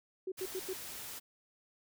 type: tone bursts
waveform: sine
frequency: 375.1 Hz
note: F#4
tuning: 24 cents sharp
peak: -35 dBFS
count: 4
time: 0.27-0.733 s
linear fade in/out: 5 ms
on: 49 ms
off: 89 ms
type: noise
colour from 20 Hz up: white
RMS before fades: -45 dBFS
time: 0.37-1.2 s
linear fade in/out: 20 ms
effects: none